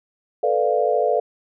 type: chord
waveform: sine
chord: B half-diminished seventh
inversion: third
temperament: equal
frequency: 440 / 493.9 / 587.3 / 698.5 Hz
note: A4 / B4 / D5 / F5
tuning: 0 / 0 / 0 / 0 cents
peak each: -22 dBFS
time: 0.43-1.2 s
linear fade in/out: 5 ms
effects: none